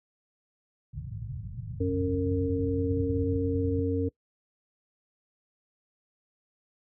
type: low-pass noise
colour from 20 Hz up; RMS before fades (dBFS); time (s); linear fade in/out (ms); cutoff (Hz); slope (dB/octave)
white; -36; 0.93-3.82; 10; 150; 48
type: harmonic tone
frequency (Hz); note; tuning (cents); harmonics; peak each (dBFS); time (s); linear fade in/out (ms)
91.7; F#2; -15; 1 / 3 / 5; -29 / -29 / -29; 1.8-4.09; 10
effects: noise-tail reverb RT60 0.1 s tail -22 dB re dry + high-pass 60 Hz 12 dB/octave